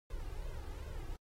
brown noise with flanger, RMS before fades -42 dBFS, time 0.1-1.16 s, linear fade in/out 2 ms, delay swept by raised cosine 1.9 to 2.51 ms, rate 2.6 Hz, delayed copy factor +1, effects AAC 48 kbps

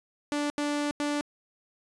sawtooth tone bursts at uneven times, 292.4 Hz, D4, 7 cents flat, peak -23 dBFS, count 3, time 0.32-0.5 / 0.58-0.91 / 1-1.21 s, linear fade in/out 0 ms, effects resampled to 22050 Hz

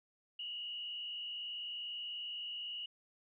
sine tone with frequency modulation, 2900 Hz, F#7, 35 cents flat, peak -40 dBFS, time 0.39-2.86 s, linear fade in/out 5 ms, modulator 59.2 Hz, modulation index 1.3, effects none

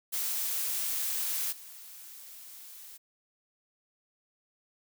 blue noise with level steps, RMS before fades -32 / -48 dBFS, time 0.12-2.98 s, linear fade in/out 20 ms, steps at 1.51 s, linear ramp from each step 20 ms, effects none

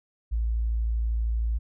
sine tone, 56.4 Hz, A1, 44 cents sharp, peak -23 dBFS, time 0.31-1.59 s, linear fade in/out 20 ms, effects none

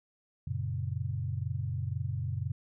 sine chord, F# major, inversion none, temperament equal, 92.5 / 116.54 / 138.59 Hz, F#2 / A#2 / C#3, 0 / 0 / 0 cents, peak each -35 / -35 / -36 dBFS, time 0.47-2.52 s, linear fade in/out 5 ms, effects none

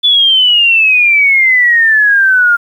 sine exponential sweep, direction down, 3476 to 1396.9 Hz, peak -5 dBFS, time 0.03-2.57 s, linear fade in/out 20 ms, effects 7-bit

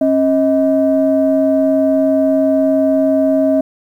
sine tone pair together, 271 / 632 Hz, C#4 / D#5, -39 / +27 cents, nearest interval octave + minor third, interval 1466 cents, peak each -12 dBFS, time 0.01-3.61 s, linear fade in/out 5 ms, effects tanh soft clip ceiling -3 dBFS + 8-bit

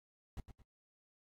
brown noise with echo, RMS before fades -42 dBFS, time 0.37-0.4 s, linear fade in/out 2 ms, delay 110 ms, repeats 2, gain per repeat -9 dB, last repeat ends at 0.62 s, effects noise-tail reverb RT60 0.1 s tail -26 dB re dry + AAC 48 kbps

